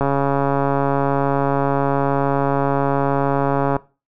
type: click train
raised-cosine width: 1 ms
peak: -5 dBFS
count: 523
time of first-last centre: 0.01-3.765 s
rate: 139 Hz
effects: noise-tail reverb RT60 0.3 s tail -19 dB re dry